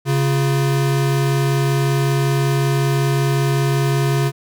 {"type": "tone pair together", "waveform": "square", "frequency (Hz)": [138.18, 349.2], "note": ["C#3", "F4"], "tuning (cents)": [-5, 0], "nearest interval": "octave + major third", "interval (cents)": 1605, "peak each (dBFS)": [-16, -25], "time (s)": [0.05, 4.32], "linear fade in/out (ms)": 50, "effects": []}